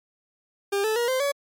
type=tone with pitch steps; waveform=40% pulse; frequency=400 / 436.2 / 475.7 / 518.7 / 565.7 Hz; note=G4 / A4 / A#4 / C5 / C#5; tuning=+35 / -15 / +35 / -15 / +35 cents; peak=-21 dBFS; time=0.72-1.32 s; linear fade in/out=10 ms; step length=120 ms; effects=MP3 64 kbps